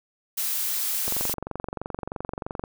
blue noise, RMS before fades -27 dBFS, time 0.37-1.34 s, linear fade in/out 10 ms
click train, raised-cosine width 1 ms, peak -17 dBFS, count 37, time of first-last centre 1.08-2.638 s, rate 23.1 Hz
effects none

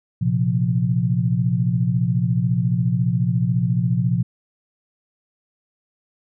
sine chord, Bb suspended second, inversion none, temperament equal, 116.54 / 130.81 / 174.61 Hz, Bb2 / C3 / F3, 0 / 0 / 0 cents, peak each -21 dBFS, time 0.21-4.23 s, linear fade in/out 10 ms, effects none

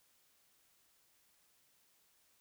silence, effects white hiss -72 dBFS RMS until 2.4 s

